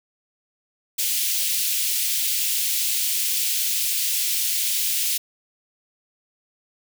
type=high-pass noise; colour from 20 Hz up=white; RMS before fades=-23 dBFS; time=0.98-5.18 s; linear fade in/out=10 ms; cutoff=2500 Hz; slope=24 dB/octave; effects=none